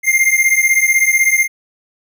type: beating tone pair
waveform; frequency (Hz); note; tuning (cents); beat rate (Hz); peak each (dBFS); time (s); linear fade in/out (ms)
square; 2100 / 2116; C7 / C7; +6 / +19; 16; -14; 0.03-1.48; 50
effects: none